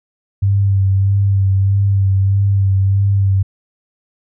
sine tone with vibrato, 98 Hz, G2, in tune, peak -10 dBFS, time 0.42-3.43 s, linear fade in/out 10 ms, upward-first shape sine, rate 1.6 Hz, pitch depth 28 cents each way, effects none

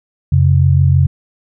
sine tone pair together, 89.8 / 136.11 Hz, F2 / C#3, +49 / -31 cents, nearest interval perfect fifth, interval 720 cents, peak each -10 / -10 dBFS, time 0.32-1.07 s, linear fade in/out 5 ms, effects none

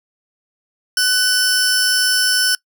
sawtooth tone pair together, 1501 / 5349 Hz, F#6 / E8, +24 / +24 cents, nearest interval octave + minor seventh, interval 2200 cents, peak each -13 dBFS, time 0.97-2.55 s, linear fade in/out 2 ms, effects noise-tail reverb RT60 0.1 s tail -24 dB re dry

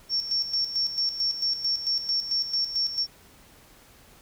sine tone with tremolo, 5470 Hz, F8, 37 cents flat, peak -22 dBFS, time 0.09-3.07 s, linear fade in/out 50 ms, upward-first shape square, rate 4.5 Hz, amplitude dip 65%, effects pink hiss -54 dBFS RMS until 4.21 s

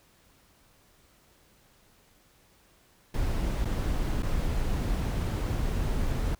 brown noise with dropouts, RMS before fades -28 dBFS, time 3.14-6.35 s, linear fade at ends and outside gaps 5 ms, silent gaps 3.648-3.652 / 4.224-4.23 s, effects pink hiss -62 dBFS RMS until 6.39 s

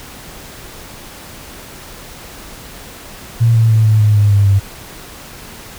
sine tone with pitch steps, 115.7 / 113.12 / 110.6 / 108.14 / 105.73 / 103.38 / 101.07 / 98.82 Hz, A#2 / A2 / A2 / A2 / G#2 / G#2 / G#2 / G2, -13 / +48 / +9 / -30 / +31 / -7 / -47 / +14 cents, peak -7 dBFS, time 3.4-4.6 s, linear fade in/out 20 ms, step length 150 ms, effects pink hiss -34 dBFS RMS until 5.78 s

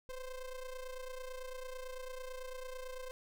square ring-modulated tone, 261.5 Hz, C4, 1 cent flat, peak -40 dBFS, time 0.09-3.11 s, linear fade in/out 0 ms, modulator 247 Hz, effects none

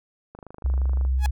click train, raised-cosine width 1 ms, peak -27 dBFS, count 19, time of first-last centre 0.35-1.05 s, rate 25.7 Hz
sine tone, 65 Hz, C2, 11 cents flat, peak -19 dBFS, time 0.64-1.31 s, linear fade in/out 10 ms
sawtooth tone with exponential growth, 840 Hz, G#5, 19 cents sharp, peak -20 dBFS, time 1.18-1.26 s, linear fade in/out 1 ms, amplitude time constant 17 ms
effects none

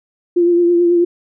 sine tone with vibrato, 346.8 Hz, F4, 12 cents flat, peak -9 dBFS, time 0.36-1.05 s, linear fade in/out 10 ms, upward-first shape triangle, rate 9.2 Hz, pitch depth 33 cents each way, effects none

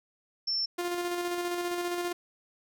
sine tone, 5380 Hz, E8, 34 cents sharp, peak -27 dBFS, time 0.47-0.66 s, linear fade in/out 10 ms
sawtooth tone with tremolo, 350.9 Hz, F4, 8 cents sharp, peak -25 dBFS, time 0.78-2.13 s, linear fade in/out 10 ms, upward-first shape square, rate 15 Hz, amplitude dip 30%
effects none

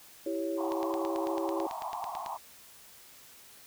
sine chord, C# diminished, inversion first, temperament equal, 329.6 / 392 / 554.4 Hz, E4 / G4 / C#5, 0 / 0 / 0 cents, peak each -33 / -37 / -35 dBFS, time 0.26-1.67 s, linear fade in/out 5 ms
white band-pass noise, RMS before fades -38 dBFS, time 0.57-2.38 s, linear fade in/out 20 ms, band 670 to 1100 Hz, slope 96 dB/octave
click train, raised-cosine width 0.2 ms, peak -24 dBFS, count 15, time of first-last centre 0.72-2.262 s, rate 9.08 Hz
effects white hiss -54 dBFS RMS until 3.66 s

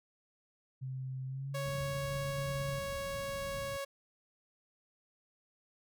sine tone with pitch glide, 130.81 to 139.39 Hz, C3 to C#3, 0 to +10 cents, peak -37 dBFS, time 0.81-2.8 s, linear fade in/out 20 ms, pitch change +110 cents, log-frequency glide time 1.26-1.54 s
sawtooth tone, 554.4 Hz, C#5, in tune, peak -33 dBFS, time 1.54-3.85 s, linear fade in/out 10 ms
white low-pass noise, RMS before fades -47 dBFS, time 1.65-3.77 s, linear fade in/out 5 ms, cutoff 170 Hz, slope 24 dB/octave
effects none

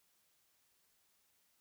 silence, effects white hiss -75 dBFS RMS until 1.6 s

